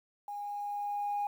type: tone with level ramp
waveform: sine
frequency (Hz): 819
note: G#5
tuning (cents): -24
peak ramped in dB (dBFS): -37 to -28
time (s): 0.28-1.27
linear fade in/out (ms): 2
effects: tanh soft clip ceiling -27 dBFS + 10-bit